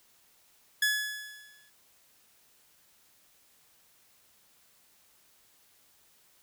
sawtooth tone with exponential decay, 1700 Hz, G#6, 40 cents sharp, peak -19 dBFS, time 0.82-1.7 s, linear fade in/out 5 ms, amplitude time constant 190 ms, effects white hiss -64 dBFS RMS until 6.42 s

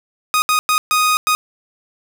sawtooth tone bursts at uneven times, 1244.5 Hz, D#6, in tune, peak -9 dBFS, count 5, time 0.34-0.42 / 0.49-0.59 / 0.69-0.78 / 0.91-1.17 / 1.27-1.35 s, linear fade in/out 0 ms, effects none

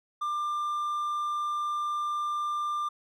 triangle tone, 1192 Hz, D6, 25 cents sharp, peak -26 dBFS, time 0.21-2.89 s, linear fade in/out 10 ms, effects none

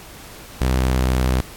sawtooth tone with pitch glide, 64 to 63.59 Hz, C2 to C2, -38 to -49 cents, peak -12 dBFS, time 0.61-1.41 s, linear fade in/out 0 ms, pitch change -11 cents, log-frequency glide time 0.91-1.07 s, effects pink hiss -40 dBFS RMS until 1.56 s + AAC 64 kbps

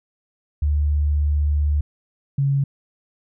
sine tone pair in turn, 73.7 / 138.81 Hz, D2 / C#3, +7 / +3 cents, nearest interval major seventh, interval 1096 cents, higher second, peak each -16 dBFS, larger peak neither, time 0.62-1.81 / 2.38-2.64 s, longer first, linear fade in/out 5 ms, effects none

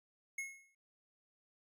square tone with exponential decay, 2172 Hz, C#7, 36 cents flat, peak -37 dBFS, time 0.38-0.75 s, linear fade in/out 5 ms, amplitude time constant 79 ms, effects resampled to 32000 Hz

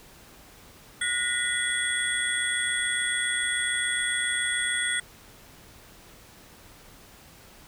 sine tone cluster, 1453 / 1867 / 1994 / 3378 / 8560 Hz, F#6 / A#6 / B6 / G#7 / C9, -32 / +2 / +16 / +29 / +38 cents, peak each -31 dBFS, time 1.01-5 s, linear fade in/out 5 ms, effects pink hiss -51 dBFS RMS until 7.67 s

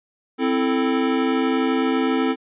square chord, A minor, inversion first, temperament equal, 261.6 / 329.6 / 440 Hz, C4 / E4 / A4, 0 / 0 / 0 cents, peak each -21 / -25 / -25 dBFS, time 0.38-2.36 s, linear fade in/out 50 ms, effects resampled to 8000 Hz

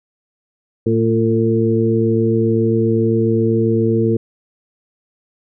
harmonic tone with a mistuned harmonic, 112.8 Hz, A2, 44 cents sharp, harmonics 1 / 2 / 3 / 4, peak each -18 / -18 / -18 / -18 dBFS, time 0.86-4.17 s, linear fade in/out 5 ms, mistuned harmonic 3, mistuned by +27 cents, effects none

